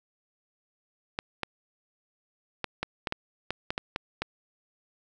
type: clicks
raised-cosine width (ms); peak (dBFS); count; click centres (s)
0.3; -13; 11; 1.189 / 1.433 / 2.643 / 2.83 / 3.072 / 3.124 / 3.506 / 3.705 / 3.779 / 3.961 / 4.22
effects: none